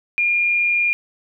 sine tone with amplitude modulation, 2413 Hz, D7, 46 cents sharp, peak -14 dBFS, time 0.18-0.93 s, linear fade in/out 0 ms, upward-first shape sine, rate 176 Hz, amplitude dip 25%, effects none

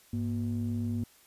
triangle ring-modulated tone, 67.7 Hz, C#2, 40 cents flat, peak -24 dBFS, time 0.13-1.04 s, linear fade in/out 5 ms, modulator 169 Hz, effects white hiss -60 dBFS RMS until 1.26 s + resampled to 32000 Hz

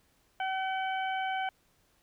harmonic tone, 761 Hz, F#5, 48 cents sharp, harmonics 1 / 2 / 3 / 4, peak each -31 / -37 / -41 / -43 dBFS, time 0.4-1.49 s, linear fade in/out 2 ms, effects pink hiss -69 dBFS RMS until 2.02 s

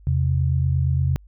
sine tone pair together, 84.1 / 132.79 Hz, E2 / C3, +35 / +26 cents, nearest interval minor sixth, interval 791 cents, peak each -20 dBFS, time 0.07-1.16 s, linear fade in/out 0 ms, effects added 50 Hz sine -45 dBFS peak until 1.27 s

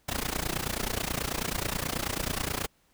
pink noise with amplitude modulation, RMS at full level -28 dBFS, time 0.08-2.67 s, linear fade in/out 10 ms, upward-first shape sine, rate 29.3 Hz, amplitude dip 90%, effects pink hiss -67 dBFS RMS until 2.93 s

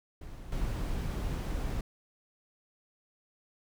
brown noise with level steps, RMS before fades -44 / -33 dBFS, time 0.21-1.81 s, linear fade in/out 5 ms, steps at 0.52 s, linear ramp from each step 2 ms, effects none

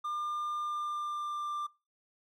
triangle tone with pitch glide, 1200 to 1186.2 Hz, D6 to D6, +37 to +17 cents, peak -31 dBFS, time 0.04-1.67 s, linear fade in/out 10 ms, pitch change -20 cents, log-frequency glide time 0.63-1.54 s, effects noise-tail reverb RT60 0.3 s tail -23 dB re dry

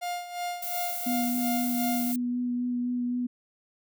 45% pulse tone with tremolo, 706 Hz, F5, 19 cents sharp, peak -29 dBFS, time 0.01-2.13 s, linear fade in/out 20 ms, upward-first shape sine, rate 2.8 Hz, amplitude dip 70%
violet noise, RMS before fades -34 dBFS, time 0.62-2.16 s, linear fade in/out 5 ms
sine tone with vibrato, 245.2 Hz, B3, 12 cents flat, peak -26 dBFS, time 1.06-3.27 s, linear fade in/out 10 ms, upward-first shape sine, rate 3.9 Hz, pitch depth 12 cents each way
effects none

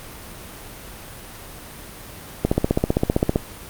click train, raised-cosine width 2 ms, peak -3 dBFS, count 15, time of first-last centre 2.45-3.359 s, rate 15.4 Hz, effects pink hiss -38 dBFS RMS until 3.69 s + Opus 32 kbps

